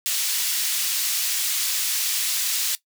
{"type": "high-pass noise", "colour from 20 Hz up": "pink", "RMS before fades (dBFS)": -24, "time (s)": [0.06, 2.75], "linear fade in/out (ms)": 0, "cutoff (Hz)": 3600, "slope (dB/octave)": 12, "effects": ["noise-tail reverb RT60 0.1 s tail -17 dB re dry"]}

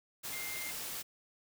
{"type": "tone in noise", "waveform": "sine", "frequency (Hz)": 2104, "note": "C7", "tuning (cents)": 9, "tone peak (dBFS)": -42, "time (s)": [0.32, 0.72], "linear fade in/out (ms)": 20, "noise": "white", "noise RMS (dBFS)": -41, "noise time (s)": [0.23, 1.03], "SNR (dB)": -4, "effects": []}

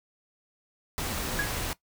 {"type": "noise", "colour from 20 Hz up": "pink", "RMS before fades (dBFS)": -32, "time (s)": [0.98, 1.73], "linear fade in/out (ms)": 0}
{"type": "tone with exponential decay", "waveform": "sine", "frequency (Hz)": 1661.2, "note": "G#6", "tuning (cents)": 0, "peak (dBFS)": -23, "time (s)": [1.39, 1.56], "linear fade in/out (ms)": 2, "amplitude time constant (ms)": 36}
{"effects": ["noise-tail reverb RT60 0.1 s tail -18 dB re dry"]}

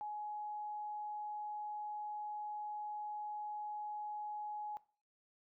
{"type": "tone", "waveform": "sine", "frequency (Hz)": 840, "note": "G#5", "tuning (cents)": 19, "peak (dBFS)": -40, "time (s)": [0.01, 4.77], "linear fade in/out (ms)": 0, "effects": ["noise-tail reverb RT60 0.4 s tail -18 dB re dry"]}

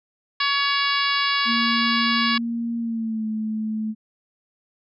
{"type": "harmonic tone", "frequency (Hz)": 563, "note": "C#5", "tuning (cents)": 27, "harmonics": [2, 3, 4, 5, 6, 7, 8, 9], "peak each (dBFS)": [-24, -26, -27, -28, -29, -29, -30, -31], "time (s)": [0.4, 2.38], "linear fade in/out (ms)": 5}
{"type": "tone with pitch glide", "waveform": "sine", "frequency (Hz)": [233.1, 217.5], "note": ["A#3", "A3"], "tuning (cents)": [0, -20], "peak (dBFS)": -23, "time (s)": [1.45, 3.95], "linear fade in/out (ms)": 50, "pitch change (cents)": -120, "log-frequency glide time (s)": [2.78, 3.26]}
{"effects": []}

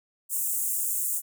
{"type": "high-pass noise", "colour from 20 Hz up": "pink", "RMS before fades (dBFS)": -28, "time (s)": [0.29, 1.22], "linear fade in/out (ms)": 50, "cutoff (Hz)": 7400, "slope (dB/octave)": 48, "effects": []}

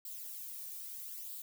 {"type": "noise with flanger", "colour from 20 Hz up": "violet", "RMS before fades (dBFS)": -45, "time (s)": [0.05, 1.42], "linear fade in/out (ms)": 2, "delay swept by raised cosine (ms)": [0.24, 1.74], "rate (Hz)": 0.78, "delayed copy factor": 0.55, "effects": []}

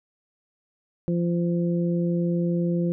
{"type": "harmonic tone", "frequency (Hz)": 172.4, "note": "F3", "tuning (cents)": -22, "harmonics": [1, 2, 3], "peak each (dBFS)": [-22, -28, -32], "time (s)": [1.08, 2.92], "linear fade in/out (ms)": 0, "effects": []}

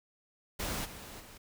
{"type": "noise with level steps", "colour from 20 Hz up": "pink", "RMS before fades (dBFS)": [-36, -47, -52], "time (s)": [0.59, 1.38], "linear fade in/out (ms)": 10, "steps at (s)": [0.84, 1.19], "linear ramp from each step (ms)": 20, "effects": []}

